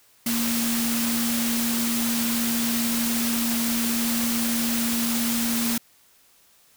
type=tone in noise; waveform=sine; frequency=233.1 Hz; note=A#3; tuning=in tune; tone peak=-24 dBFS; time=0.26-5.78 s; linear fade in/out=5 ms; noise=white; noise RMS=-27 dBFS; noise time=0.26-5.78 s; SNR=0 dB; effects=white hiss -58 dBFS RMS until 6.76 s